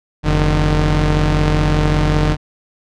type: tone pair together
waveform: sawtooth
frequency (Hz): 45.2 / 151.6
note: F#1 / D#3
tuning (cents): -40 / -45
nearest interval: octave + major sixth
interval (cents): 2095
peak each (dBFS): -11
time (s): 0.23-2.37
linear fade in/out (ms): 50
effects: low-pass 5000 Hz 12 dB/octave